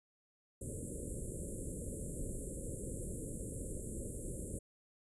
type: band-stop noise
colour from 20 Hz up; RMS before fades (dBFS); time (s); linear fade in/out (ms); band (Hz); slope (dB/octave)
pink; -42; 0.61-4.59; 5; 570 to 7400; 96
effects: resampled to 24000 Hz